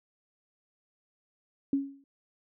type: tone with exponential decay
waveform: sine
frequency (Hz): 276.4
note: C#4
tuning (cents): -5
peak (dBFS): -21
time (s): 1.73-2.04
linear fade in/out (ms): 2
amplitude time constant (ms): 66
effects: none